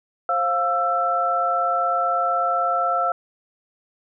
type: tone cluster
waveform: sine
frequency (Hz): 531 / 702 / 1332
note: C5 / F5 / E6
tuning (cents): +25 / +9 / +18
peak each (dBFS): -28 / -22 / -21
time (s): 0.29-3.12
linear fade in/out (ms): 2
effects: none